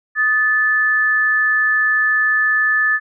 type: tone pair together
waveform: sine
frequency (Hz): 1244.5 / 1742.9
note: D#6 / A6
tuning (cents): 0 / -17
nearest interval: tritone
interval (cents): 583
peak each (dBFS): -23 / -13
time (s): 0.15-3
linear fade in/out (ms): 50
effects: none